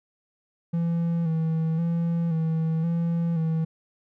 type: tone with vibrato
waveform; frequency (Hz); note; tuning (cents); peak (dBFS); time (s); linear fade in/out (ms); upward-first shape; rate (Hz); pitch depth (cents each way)
triangle; 164.81; E3; 0; -20; 0.73-3.65; 10; square; 0.95; 38
effects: none